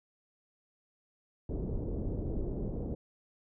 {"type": "low-pass noise", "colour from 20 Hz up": "pink", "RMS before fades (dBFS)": -35, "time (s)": [1.49, 2.95], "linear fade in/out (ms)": 5, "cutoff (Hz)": 490, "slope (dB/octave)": 24, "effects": []}